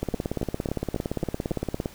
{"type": "two click trains", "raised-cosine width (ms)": 2, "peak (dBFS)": [-14, -13], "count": [6, 33], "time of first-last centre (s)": [[0.14, 1.51], [0.03, 1.859]], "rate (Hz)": [3.65, 17.5], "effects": ["pink hiss -48 dBFS RMS until 1.94 s"]}